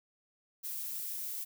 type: noise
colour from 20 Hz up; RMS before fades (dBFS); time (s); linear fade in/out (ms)
violet; -39; 0.63-1.45; 20
effects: none